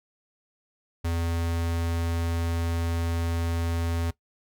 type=tone; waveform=square; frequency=84 Hz; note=E2; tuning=33 cents sharp; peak=-26 dBFS; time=1.04-4.11 s; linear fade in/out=10 ms; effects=noise-tail reverb RT60 0.1 s tail -18 dB re dry